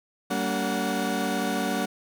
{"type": "tone cluster", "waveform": "30% pulse", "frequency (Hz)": [192.5, 229.9, 284.4, 737], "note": ["G3", "A#3", "C#4", "F#5"], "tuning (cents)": [-31, -24, 45, -7], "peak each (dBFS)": -28, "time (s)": [0.3, 1.86], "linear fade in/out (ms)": 10, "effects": []}